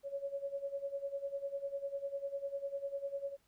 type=tone with tremolo; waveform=sine; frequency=557 Hz; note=C#5; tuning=8 cents sharp; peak=-34 dBFS; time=0.03-3.37 s; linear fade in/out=50 ms; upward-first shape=sine; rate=10 Hz; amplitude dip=80%; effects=pink hiss -74 dBFS RMS until 3.47 s